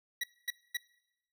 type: tone bursts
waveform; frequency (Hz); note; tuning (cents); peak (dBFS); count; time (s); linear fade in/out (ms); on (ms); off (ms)
25% pulse; 1930; B6; -40; -28; 3; 0.21-0.771; 5; 27; 240
effects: noise-tail reverb RT60 0.9 s tail -22 dB re dry